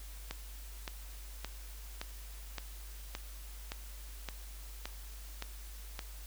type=click train; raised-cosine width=0.2 ms; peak=-21 dBFS; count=11; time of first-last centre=0.31-5.992 s; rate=1.76 Hz; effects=added 50 Hz sine -45 dBFS peak until 6.26 s + white hiss -54 dBFS RMS until 6.26 s